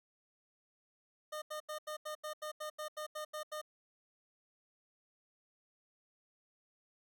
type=tone bursts; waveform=25% pulse; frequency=610 Hz; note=D#5; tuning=34 cents flat; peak=-36 dBFS; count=13; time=1.32-3.616 s; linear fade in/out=10 ms; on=100 ms; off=83 ms; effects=none